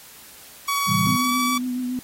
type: tone with pitch glide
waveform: sawtooth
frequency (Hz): 1128 to 1147.1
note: C#6 to D6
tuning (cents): +30 to -41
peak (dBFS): -17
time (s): 0.68-1.58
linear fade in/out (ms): 5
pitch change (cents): +29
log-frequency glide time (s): 1.18-1.33
type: chord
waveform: sine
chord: A minor seventh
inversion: none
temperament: equal with one note detuned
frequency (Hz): 110 / 130.81 / 162.08 / 196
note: A2 / C3 / E3 / G3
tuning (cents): 0 / 0 / -29 / 0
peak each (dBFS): -28 / -28 / -25 / -23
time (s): 0.86-1.18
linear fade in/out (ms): 50
type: tone with vibrato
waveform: sine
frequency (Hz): 250.4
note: B3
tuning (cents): +24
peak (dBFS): -23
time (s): 1.07-1.99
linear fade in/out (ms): 0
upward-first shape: sine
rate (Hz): 7.2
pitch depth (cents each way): 27
effects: white hiss -45 dBFS RMS until 2.03 s + AAC 48 kbps